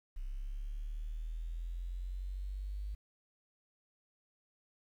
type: linear sweep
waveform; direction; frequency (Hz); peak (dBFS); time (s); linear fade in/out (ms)
sine; up; 32.7 to 50.9; -37; 0.16-2.95; 10
effects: 11-bit